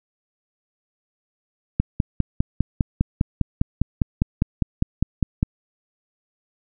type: click train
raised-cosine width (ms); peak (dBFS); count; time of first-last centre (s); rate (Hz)
5; -5; 19; 1.8-5.429; 4.96
effects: none